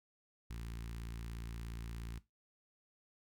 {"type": "tone with notch filter", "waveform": "sawtooth", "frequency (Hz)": 57, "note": "A#1", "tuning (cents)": -38, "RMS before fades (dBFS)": -45, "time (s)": [0.5, 2.19], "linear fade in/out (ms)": 5, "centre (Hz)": 590, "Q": 0.58, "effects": ["noise-tail reverb RT60 0.2 s tail -17 dB re dry"]}